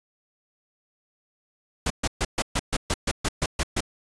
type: noise bursts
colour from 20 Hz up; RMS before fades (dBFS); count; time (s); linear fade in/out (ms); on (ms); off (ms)
pink; -24; 12; 1.86-3.806; 5; 43; 130
effects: resampled to 22050 Hz